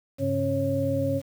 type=tone cluster; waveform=sine; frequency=99.9 / 137.7 / 273.1 / 549 Hz; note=G2 / C#3 / C#4 / C#5; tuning=+33 / -11 / -26 / -17 cents; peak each=-30 / -31 / -28 / -26 dBFS; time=0.18-1.22 s; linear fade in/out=50 ms; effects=8-bit